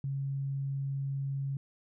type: tone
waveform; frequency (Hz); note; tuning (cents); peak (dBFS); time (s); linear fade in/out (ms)
sine; 137.5; C#3; -14; -31; 0.04-1.57; 2
effects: none